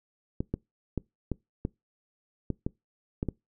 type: clicks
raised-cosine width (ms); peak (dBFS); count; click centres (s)
3; -16; 9; 0.405 / 0.54 / 0.977 / 1.317 / 1.651 / 2.503 / 2.665 / 3.229 / 3.287
effects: noise-tail reverb RT60 0.2 s tail -24 dB re dry